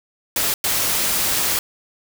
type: noise bursts at uneven times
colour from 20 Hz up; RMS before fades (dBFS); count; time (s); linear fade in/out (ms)
white; -20; 2; 0.36-0.54 / 0.64-1.59; 2
effects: none